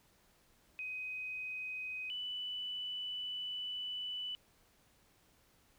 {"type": "tone pair in turn", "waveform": "sine", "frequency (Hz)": [2513, 2982], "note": ["D#7", "F#7"], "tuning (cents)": [17, 13], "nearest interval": "minor third", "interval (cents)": 296, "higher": "second", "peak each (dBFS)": [-39, -38], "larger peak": "second", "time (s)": [[0.79, 2.1], [2.1, 4.35]], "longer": "second", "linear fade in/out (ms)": 0, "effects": ["pink hiss -69 dBFS RMS until 5.78 s"]}